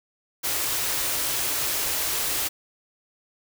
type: band-stop noise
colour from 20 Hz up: white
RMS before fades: -26 dBFS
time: 0.43-2.49 s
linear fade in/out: 20 ms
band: 150 to 250 Hz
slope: 96 dB/octave
effects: none